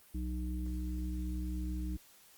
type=harmonic tone; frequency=61.74 Hz; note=B1; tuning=in tune; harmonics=1 / 3 / 5; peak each=-35 / -43 / -43 dBFS; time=0.14-1.97 s; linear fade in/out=10 ms; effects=white hiss -61 dBFS RMS until 2.37 s + Opus 32 kbps